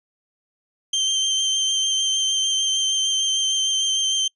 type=tone with vibrato; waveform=30% pulse; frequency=3136 Hz; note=G7; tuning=in tune; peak=-16 dBFS; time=0.93-4.28 s; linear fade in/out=5 ms; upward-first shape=sine; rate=6.6 Hz; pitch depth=17 cents each way; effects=noise-tail reverb RT60 0.1 s tail -26 dB re dry + resampled to 24000 Hz